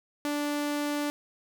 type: tone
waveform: sawtooth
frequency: 292.6 Hz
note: D4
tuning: 6 cents flat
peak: -24 dBFS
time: 0.25-1.1 s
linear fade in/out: 0 ms
effects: none